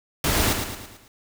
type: noise with echo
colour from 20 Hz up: pink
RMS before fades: -22 dBFS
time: 0.24-0.53 s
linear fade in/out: 2 ms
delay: 110 ms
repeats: 5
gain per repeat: -6 dB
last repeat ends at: 1.08 s
effects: none